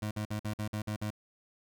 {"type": "tone bursts", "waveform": "25% pulse", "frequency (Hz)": 105.9, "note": "G#2", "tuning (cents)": 34, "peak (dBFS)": -29, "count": 8, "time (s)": [0.02, 1.104], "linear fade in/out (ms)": 5, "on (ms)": 90, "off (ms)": 52, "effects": []}